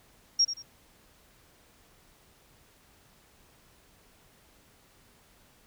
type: tone with echo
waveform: sine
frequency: 5588 Hz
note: F8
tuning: in tune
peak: -19 dBFS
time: 0.39-0.45 s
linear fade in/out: 10 ms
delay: 88 ms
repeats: 2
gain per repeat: -11 dB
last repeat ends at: 0.626 s
effects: pink hiss -61 dBFS RMS until 5.66 s